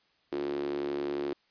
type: tone with high-pass filter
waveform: sawtooth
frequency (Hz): 71.4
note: D2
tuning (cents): -48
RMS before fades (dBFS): -33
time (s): 0.32-1.33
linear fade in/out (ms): 0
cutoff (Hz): 340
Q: 8.1
effects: white hiss -69 dBFS RMS until 1.5 s + resampled to 11025 Hz